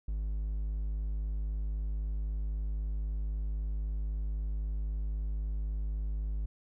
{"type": "tone", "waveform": "triangle", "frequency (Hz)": 51.91, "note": "G#1", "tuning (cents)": 0, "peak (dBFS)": -29, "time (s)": [0.08, 6.46], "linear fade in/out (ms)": 5, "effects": []}